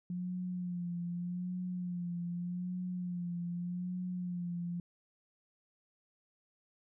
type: tone with vibrato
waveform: sine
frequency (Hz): 177.3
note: F3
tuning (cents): +26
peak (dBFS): -35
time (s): 0.1-4.8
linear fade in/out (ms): 2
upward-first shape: sine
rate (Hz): 0.83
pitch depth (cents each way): 41
effects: none